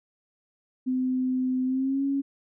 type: tone with pitch glide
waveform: sine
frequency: 256.4 to 276.4 Hz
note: C4 to C#4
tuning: -35 to -5 cents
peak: -23 dBFS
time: 0.86-2.22 s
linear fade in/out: 20 ms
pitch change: +130 cents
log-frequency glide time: 1.65-2.04 s
effects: none